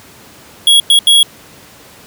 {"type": "tone bursts at uneven times", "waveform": "square", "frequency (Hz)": 3324, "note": "G#7", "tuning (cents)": 1, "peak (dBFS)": -5, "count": 3, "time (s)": [[0.67, 0.8], [0.9, 0.99], [1.07, 1.23]], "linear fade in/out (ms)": 2, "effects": ["pink hiss -39 dBFS RMS until 2.06 s", "high-pass 100 Hz 12 dB/octave"]}